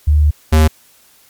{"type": "tone pair in turn", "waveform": ["sine", "square"], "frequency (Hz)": [74.7, 78.11], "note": ["D2", "D#2"], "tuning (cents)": [30, 7], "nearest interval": "minor second", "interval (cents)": 77, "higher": "second", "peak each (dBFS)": -7, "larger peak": "neither", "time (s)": [[0.07, 0.31], [0.52, 0.68]], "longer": "first", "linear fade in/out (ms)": 10, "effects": ["white hiss -49 dBFS RMS until 1.29 s", "MP3 96 kbps"]}